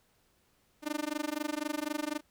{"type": "tone with amplitude modulation", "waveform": "sawtooth", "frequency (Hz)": 300.3, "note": "D4", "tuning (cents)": 39, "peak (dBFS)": -25, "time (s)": [0.82, 2.21], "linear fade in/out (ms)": 50, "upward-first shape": "sine", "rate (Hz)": 24, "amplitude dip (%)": 100, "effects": ["pink hiss -70 dBFS RMS until 2.3 s"]}